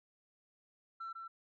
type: tone with echo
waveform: sine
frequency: 1344 Hz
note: E6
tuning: 33 cents sharp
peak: -39 dBFS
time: 1-1.13 s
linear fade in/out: 10 ms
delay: 150 ms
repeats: 1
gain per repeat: -4 dB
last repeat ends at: 1.28 s
effects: tanh soft clip ceiling -39 dBFS